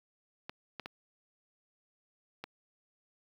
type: clicks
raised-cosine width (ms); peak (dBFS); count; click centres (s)
0.3; -24; 4; 0.495 / 0.797 / 0.859 / 2.44
effects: high-pass 100 Hz 12 dB/octave + 9-bit

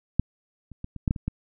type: clicks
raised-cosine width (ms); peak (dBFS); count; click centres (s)
5; -7 / -30 / -21 / -24 / -10 / -10 / -21 / -14; 8; 0.196 / 0.717 / 0.844 / 0.963 / 1.078 / 1.109 / 1.162 / 1.28
effects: none

